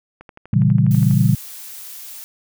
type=click train; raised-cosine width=0.5 ms; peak=-24 dBFS; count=12; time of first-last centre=0.21-1.112 s; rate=12.2 Hz
type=chord; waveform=sine; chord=A# diminished seventh; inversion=none; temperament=equal; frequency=116.54 / 138.59 / 164.81 / 196 Hz; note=A#2 / C#3 / E3 / G3; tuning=0 / 0 / 0 / 0 cents; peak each=-16 / -16 / -18 / -18 dBFS; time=0.53-1.35 s; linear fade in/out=5 ms
type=noise; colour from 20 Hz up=blue; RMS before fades=-35 dBFS; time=0.91-2.24 s; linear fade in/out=0 ms
effects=none